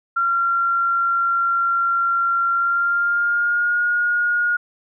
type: tone with pitch glide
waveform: sine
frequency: 1375 to 1435 Hz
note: F6 to F6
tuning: -27 to +47 cents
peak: -16 dBFS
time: 0.16-4.57 s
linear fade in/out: 10 ms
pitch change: +74 cents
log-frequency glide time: 2.52-3.81 s
effects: none